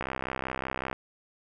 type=click train; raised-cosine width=0.5 ms; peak=-16 dBFS; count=61; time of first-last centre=0.01-0.929 s; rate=65.3 Hz; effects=none